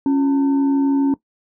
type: tone with frequency modulation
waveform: sine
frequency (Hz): 276.5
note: C#4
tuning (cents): -4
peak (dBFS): -13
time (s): 0.06-1.14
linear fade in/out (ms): 2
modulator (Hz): 625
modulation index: 0.31
effects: noise-tail reverb RT60 0.1 s tail -18 dB re dry